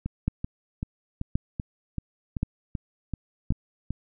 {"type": "two click trains", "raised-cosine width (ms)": 5, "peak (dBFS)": [-17, -11], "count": [11, 4], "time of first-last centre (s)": [[0.06, 3.906], [0.28, 3.506]], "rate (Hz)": [2.6, 0.93], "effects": []}